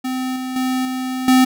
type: tone with level steps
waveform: square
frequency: 257.4 Hz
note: C4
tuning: 28 cents flat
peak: -21 / -24 / -18 / -22 / -10 dBFS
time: 0.04-1.45 s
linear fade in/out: 10 ms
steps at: 0.36 / 0.56 / 0.85 / 1.28 s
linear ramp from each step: 2 ms
effects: none